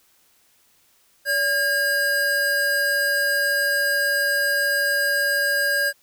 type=tone pair together; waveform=square; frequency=573 / 1620.7 Hz; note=D5 / G#6; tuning=-43 / -43 cents; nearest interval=octave + tritone; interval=1800 cents; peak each=-28 / -20 dBFS; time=1.25-5.93 s; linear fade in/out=50 ms; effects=white hiss -60 dBFS RMS until 6.02 s